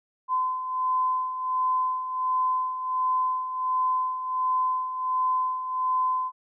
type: beating tone pair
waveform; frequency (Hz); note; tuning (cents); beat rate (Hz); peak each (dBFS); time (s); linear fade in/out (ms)
sine; 1022 / 1023.4; C6 / C6; -41 / -39; 1.4; -31 / -24; 0.28-6.32; 50
effects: none